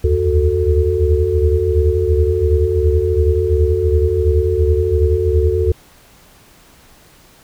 sine tone cluster, 74.4 / 77.2 / 86.4 / 369.8 / 442.9 Hz, D2 / D#2 / F2 / F#4 / A4, +23 / -13 / -18 / -1 / +11 cents, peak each -18 dBFS, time 0.04-5.72 s, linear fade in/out 5 ms, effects pink hiss -47 dBFS RMS until 7.43 s

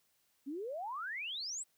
sine exponential sweep, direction up, 260 to 8300 Hz, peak -38 dBFS, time 0.46-1.64 s, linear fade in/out 20 ms, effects white hiss -75 dBFS RMS until 1.77 s

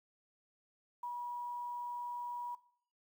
sine tone with quantisation, 967 Hz, B5, 37 cents flat, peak -38 dBFS, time 1.03-2.55 s, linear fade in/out 5 ms, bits 11, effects noise-tail reverb RT60 0.5 s tail -17 dB re dry

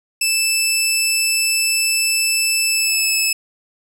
15% pulse tone with pitch glide, 2637 to 2607 Hz, E7 to E7, 0 to -20 cents, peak -8 dBFS, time 0.21-3.33 s, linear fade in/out 5 ms, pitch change -20 cents, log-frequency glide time 2.65-3.13 s, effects none

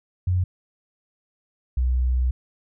sine tone pair in turn, 90.8 / 62.71 Hz, F#2 / B1, -32 / +27 cents, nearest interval tritone, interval 641 cents, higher first, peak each -18 dBFS, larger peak neither, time 0.27-0.44 / 1.77-2.31 s, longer second, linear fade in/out 5 ms, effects none

